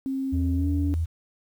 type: tone with pitch glide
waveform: sine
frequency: 267.7 to 285.3 Hz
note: C4 to C#4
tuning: +40 to +50 cents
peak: -25 dBFS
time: 0.06-0.94 s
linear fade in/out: 0 ms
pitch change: +110 cents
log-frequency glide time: 0.55-0.68 s
type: tone with vibrato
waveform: sine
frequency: 81.8 Hz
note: E2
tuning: 13 cents flat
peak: -22 dBFS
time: 0.32-1.06 s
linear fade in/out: 20 ms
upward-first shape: square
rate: 15 Hz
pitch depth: 9 cents each way
effects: tanh soft clip ceiling -14 dBFS + 9-bit